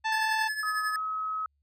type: harmonic tone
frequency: 880 Hz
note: A5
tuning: in tune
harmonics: 1 / 2 / 3 / 4 / 5 / 6 / 7 / 9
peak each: -28 / -31 / -37 / -41 / -42 / -51 / -48 / -56 dBFS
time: 0.04-0.49 s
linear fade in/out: 20 ms
type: tone with tremolo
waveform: square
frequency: 1719 Hz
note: A6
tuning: 41 cents flat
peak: -28 dBFS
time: 0.12-0.96 s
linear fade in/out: 2 ms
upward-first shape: triangle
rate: 11 Hz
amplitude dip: 70%
type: tone with pitch glide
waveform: sine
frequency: 1269 to 1278.6 Hz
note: D#6 to D#6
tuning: +34 to +47 cents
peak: -29 dBFS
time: 0.63-1.46 s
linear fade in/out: 2 ms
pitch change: +13 cents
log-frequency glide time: 0.92-1.03 s
effects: added 71 Hz sine -70 dBFS peak until 1.62 s + low-pass 12000 Hz 12 dB/octave